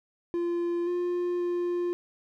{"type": "tone with pitch steps", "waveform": "triangle", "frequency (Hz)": [345.2, 353.2, 351.1], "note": ["F4", "F4", "F4"], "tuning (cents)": [-20, 20, 9], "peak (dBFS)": -24, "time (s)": [0.34, 1.93], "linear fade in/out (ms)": 0, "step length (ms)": 530, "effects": []}